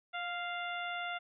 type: harmonic tone with a mistuned harmonic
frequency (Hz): 697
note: F5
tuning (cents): -4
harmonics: 1 / 2 / 3 / 4 / 5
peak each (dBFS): -40 / -40 / -43 / -46 / -47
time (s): 0.13-1.19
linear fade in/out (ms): 20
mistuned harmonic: 1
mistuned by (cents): +21
effects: none